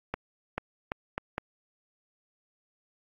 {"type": "accelerating click train", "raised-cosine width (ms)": 0.5, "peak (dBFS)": -15, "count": 5, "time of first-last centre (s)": [0.14, 1.381], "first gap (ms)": 440, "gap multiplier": 0.77, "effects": ["AAC 32 kbps"]}